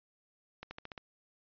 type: accelerating click train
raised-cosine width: 0.3 ms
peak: -27 dBFS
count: 6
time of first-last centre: 0.63-0.978 s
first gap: 80 ms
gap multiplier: 0.93
effects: resampled to 11025 Hz